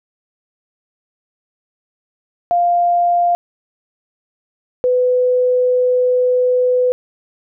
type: tone pair in turn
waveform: sine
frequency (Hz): 698.5 / 500.4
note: F5 / B4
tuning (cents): 0 / +23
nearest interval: tritone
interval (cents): 577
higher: first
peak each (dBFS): -11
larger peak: neither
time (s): 2.51-3.35 / 4.84-6.92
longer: second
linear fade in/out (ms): 0
effects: none